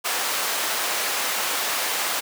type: high-pass noise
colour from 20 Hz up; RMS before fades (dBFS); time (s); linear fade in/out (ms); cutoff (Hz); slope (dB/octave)
pink; -25; 0.04-2.21; 20; 720; 12
effects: none